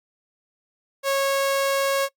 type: tone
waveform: sawtooth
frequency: 549 Hz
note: C#5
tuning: 17 cents flat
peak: -16 dBFS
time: 1.03-2.09 s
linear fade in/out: 50 ms
effects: noise-tail reverb RT60 0.1 s tail -23 dB re dry + Opus 48 kbps

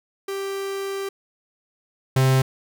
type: tone pair in turn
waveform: 45% pulse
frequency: 392 / 131.72 Hz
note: G4 / C3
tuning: 0 / +12 cents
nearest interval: octave + perfect fifth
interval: 1888 cents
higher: first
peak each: -26 / -15 dBFS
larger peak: second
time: 0.28-1.09 / 2.16-2.42 s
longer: first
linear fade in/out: 5 ms
effects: none

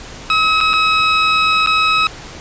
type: tone with dropouts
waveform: 20% pulse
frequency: 1280 Hz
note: D#6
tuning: 49 cents sharp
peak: -6 dBFS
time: 0.3-2.07 s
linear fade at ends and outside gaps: 1 ms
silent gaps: 0.605-0.61 / 0.733-0.737 / 1.662-1.672 s
effects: pink hiss -33 dBFS RMS until 2.4 s + resampled to 16000 Hz

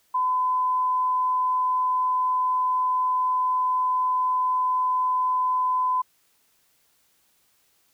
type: tone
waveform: sine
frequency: 1012 Hz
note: B5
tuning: 42 cents sharp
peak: -20 dBFS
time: 0.14-6.02 s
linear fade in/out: 10 ms
effects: white hiss -65 dBFS RMS until 7.93 s

